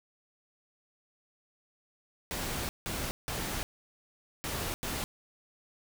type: noise bursts at uneven times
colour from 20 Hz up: pink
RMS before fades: -35 dBFS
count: 5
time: 2.31-2.69 / 2.86-3.11 / 3.28-3.63 / 4.44-4.74 / 4.83-5.04 s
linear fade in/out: 0 ms
effects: none